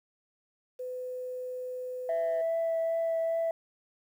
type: tone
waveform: sine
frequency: 504 Hz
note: B4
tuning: 35 cents sharp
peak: -34 dBFS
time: 0.79-2.42 s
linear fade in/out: 10 ms
type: tone with vibrato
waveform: sine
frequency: 659.3 Hz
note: E5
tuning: in tune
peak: -25 dBFS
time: 2.09-3.51 s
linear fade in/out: 2 ms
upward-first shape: triangle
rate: 2.5 Hz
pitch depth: 10 cents each way
effects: tanh soft clip ceiling -24 dBFS + 10-bit